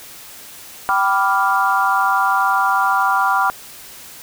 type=chord; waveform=sine; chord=G dominant seventh; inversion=none; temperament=equal with one note detuned; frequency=775.9 / 987.8 / 1174.7 / 1396.9 Hz; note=G5 / B5 / D6 / F6; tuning=-18 / 0 / 0 / 0 cents; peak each=-19 dBFS; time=0.89-3.5 s; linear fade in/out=0 ms; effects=white hiss -38 dBFS RMS until 4.22 s